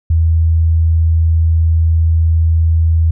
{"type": "tone", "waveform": "sine", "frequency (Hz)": 81.5, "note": "E2", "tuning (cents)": -19, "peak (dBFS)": -8, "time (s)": [0.1, 3.11], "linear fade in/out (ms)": 5, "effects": []}